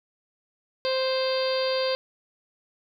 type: harmonic tone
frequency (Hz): 523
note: C5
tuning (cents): -1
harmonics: 1 / 2 / 3 / 4 / 5 / 6 / 7 / 8 / 9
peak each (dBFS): -24 / -34 / -38 / -40 / -38 / -39 / -37 / -37 / -33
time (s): 0.85-1.95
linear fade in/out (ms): 0
effects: 10-bit